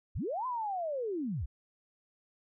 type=linear two-way sweep; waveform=sine; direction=up then down; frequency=30.87 to 1039 to 48.46 Hz; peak=-32 dBFS; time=0.15-1.46 s; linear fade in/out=10 ms; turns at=0.46 s; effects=none